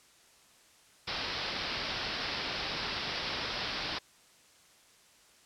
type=low-pass noise; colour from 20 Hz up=white; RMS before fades=-36 dBFS; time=1.07-3.99 s; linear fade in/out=10 ms; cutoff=5300 Hz; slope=96 dB/octave; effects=white hiss -61 dBFS RMS until 5.45 s + low-pass 9000 Hz 12 dB/octave